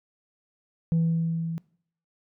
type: tone with level ramp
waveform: sine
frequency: 164.81 Hz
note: E3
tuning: in tune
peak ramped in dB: -17 to -29 dBFS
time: 0.92-1.58 s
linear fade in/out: 0 ms
effects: noise-tail reverb RT60 0.6 s tail -22 dB re dry + tanh soft clip ceiling -18 dBFS